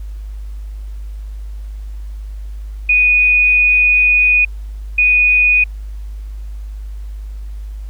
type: tone bursts at uneven times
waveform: sine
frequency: 2476 Hz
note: D#7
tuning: 9 cents flat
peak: -8 dBFS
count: 2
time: 2.89-4.45 / 4.98-5.64 s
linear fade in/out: 5 ms
effects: added 51 Hz sine -24 dBFS peak until 7.89 s + pink hiss -52 dBFS RMS until 7.89 s